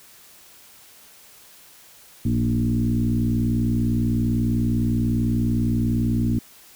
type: tone with frequency modulation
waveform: sine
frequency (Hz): 169.4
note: E3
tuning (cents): +48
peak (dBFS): -18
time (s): 2.25-6.39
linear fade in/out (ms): 5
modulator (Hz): 60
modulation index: 1.9
effects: white hiss -49 dBFS RMS until 6.75 s